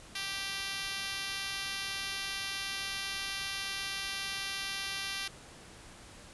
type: tone with high-pass filter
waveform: 5% pulse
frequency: 392 Hz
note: G4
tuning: in tune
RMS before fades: -37 dBFS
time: 0.15-5.28 s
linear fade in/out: 5 ms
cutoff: 1400 Hz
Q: 0.54
effects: pink hiss -52 dBFS RMS until 6.33 s + resampled to 24000 Hz